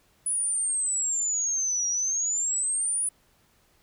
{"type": "exponential two-way sweep", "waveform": "sine", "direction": "down then up", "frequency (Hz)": [9980, 5700, 9980], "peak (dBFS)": -24, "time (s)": [0.26, 3.09], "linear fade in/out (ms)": 5, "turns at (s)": 1.88, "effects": ["pink hiss -64 dBFS RMS until 3.82 s"]}